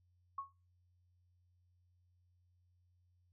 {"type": "tone with exponential decay", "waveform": "sine", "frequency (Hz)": 1100, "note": "C#6", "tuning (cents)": -14, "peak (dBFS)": -36, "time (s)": [0.38, 0.53], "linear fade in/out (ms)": 5, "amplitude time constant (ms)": 32, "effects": ["noise-tail reverb RT60 0.3 s tail -25 dB re dry", "added 89 Hz sine -70 dBFS peak until 3.32 s"]}